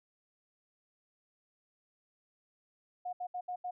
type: tone bursts at uneven times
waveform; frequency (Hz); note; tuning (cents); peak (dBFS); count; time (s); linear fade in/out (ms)
sine; 722; F#5; -43; -35; 5; 3.05-3.13 / 3.2-3.27 / 3.34-3.41 / 3.48-3.56 / 3.64-3.71; 10
effects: none